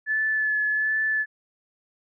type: tone with vibrato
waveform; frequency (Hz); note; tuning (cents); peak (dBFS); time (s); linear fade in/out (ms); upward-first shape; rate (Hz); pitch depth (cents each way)
sine; 1730; A6; -30; -21; 0.06-1.26; 50; sine; 1.3; 19
effects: none